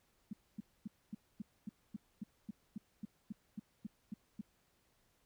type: tone bursts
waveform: sine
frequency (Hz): 210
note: G#3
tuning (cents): +19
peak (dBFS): -39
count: 16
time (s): 0.31-4.412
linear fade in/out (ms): 5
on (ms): 22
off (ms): 250
effects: pink hiss -75 dBFS RMS until 5.25 s